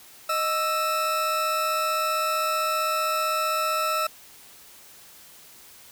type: tone pair together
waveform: 40% pulse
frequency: 622.3 / 1320.1 Hz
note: D#5 / E6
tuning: 0 / +2 cents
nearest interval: octave + minor second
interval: 1302 cents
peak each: -28 / -23 dBFS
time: 0.29-4.07 s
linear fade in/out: 5 ms
effects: white hiss -49 dBFS RMS until 5.91 s